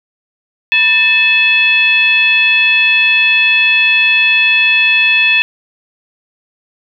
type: tone with frequency modulation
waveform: sine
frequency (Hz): 2593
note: E7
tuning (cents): -29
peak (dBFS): -7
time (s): 0.72-5.42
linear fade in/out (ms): 0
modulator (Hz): 812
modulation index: 0.78
effects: none